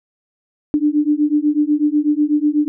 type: beating tone pair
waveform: sine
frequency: 293.7 / 301.8 Hz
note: D4 / D4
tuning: 0 / +47 cents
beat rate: 8.1 Hz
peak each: -16 / -16 dBFS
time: 0.74-2.68 s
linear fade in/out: 0 ms
effects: none